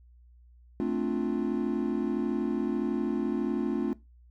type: chord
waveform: triangle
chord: D minor seventh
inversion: second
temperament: equal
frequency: 220 / 261.6 / 293.7 / 349.2 Hz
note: A3 / C4 / D4 / F4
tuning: 0 / 0 / 0 / 0 cents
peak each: -30 dBFS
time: 0.8-3.93 s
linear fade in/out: 0 ms
effects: noise-tail reverb RT60 0.2 s tail -18 dB re dry + added 60 Hz sine -53 dBFS peak until 4.3 s